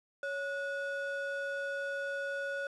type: ring-modulated tone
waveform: triangle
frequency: 1009 Hz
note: B5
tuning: 37 cents sharp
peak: -29 dBFS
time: 0.23-2.67 s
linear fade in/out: 2 ms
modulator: 452 Hz
effects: resampled to 22050 Hz + 10-bit